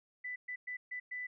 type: tone bursts at uneven times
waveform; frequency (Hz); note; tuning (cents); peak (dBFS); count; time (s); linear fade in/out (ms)
sine; 1991; B6; +14; -38; 5; 0.24-0.36 / 0.48-0.56 / 0.67-0.77 / 0.91-1 / 1.11-1.27; 10
effects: none